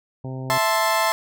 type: harmonic tone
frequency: 130.81 Hz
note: C3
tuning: in tune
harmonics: 1 / 2 / 3 / 4 / 5 / 6 / 7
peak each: -29 / -35 / -39 / -41 / -43 / -45 / -46 dBFS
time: 0.24-0.58 s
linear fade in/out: 5 ms
type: chord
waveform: 30% pulse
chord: A minor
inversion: second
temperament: equal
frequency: 659.3 / 880 / 1046.5 Hz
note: E5 / A5 / C6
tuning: 0 / 0 / 0 cents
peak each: -20 dBFS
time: 0.5-1.12 s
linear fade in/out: 0 ms
effects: none